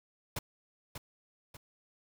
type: noise with echo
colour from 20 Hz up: pink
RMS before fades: -36 dBFS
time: 0.36-0.39 s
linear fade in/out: 5 ms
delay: 590 ms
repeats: 2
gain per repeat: -7 dB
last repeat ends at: 1.57 s
effects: none